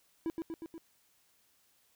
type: tone with echo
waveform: triangle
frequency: 328.5 Hz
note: E4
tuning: 6 cents flat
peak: -29 dBFS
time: 0.26-0.3 s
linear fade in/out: 0 ms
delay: 120 ms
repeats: 4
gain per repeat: -3 dB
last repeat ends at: 0.78 s
effects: white hiss -70 dBFS RMS until 1.95 s